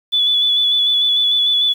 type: tone with vibrato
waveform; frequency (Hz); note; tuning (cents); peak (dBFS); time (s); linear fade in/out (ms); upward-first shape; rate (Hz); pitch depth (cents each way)
sine; 3441; A7; -39; -12; 0.12-1.74; 20; square; 6.7; 20
effects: 7-bit